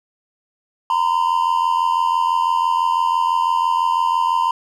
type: tone pair together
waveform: triangle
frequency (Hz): 930 / 1016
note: A#5 / B5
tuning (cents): -4 / +49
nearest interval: major second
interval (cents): 153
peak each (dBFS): -16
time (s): 0.9-4.51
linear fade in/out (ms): 2
effects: none